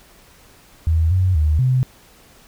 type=tone with pitch steps; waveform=sine; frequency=81 / 92.6 / 76.6 / 128.7 Hz; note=E2 / F#2 / D#2 / C3; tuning=-30 / +2 / -27 / -28 cents; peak=-13 dBFS; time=0.87-1.83 s; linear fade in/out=0 ms; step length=240 ms; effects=pink hiss -49 dBFS RMS until 2.47 s